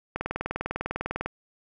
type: click train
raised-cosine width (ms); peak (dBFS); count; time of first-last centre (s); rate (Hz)
0.5; -14; 23; 0.16-1.26; 20
effects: none